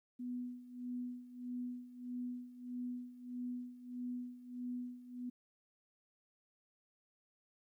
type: tone with tremolo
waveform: sine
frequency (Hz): 246.9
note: B3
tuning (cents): 0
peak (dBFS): -38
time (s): 0.19-5.3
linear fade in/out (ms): 10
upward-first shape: sine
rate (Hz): 1.6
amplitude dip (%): 80
effects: 13-bit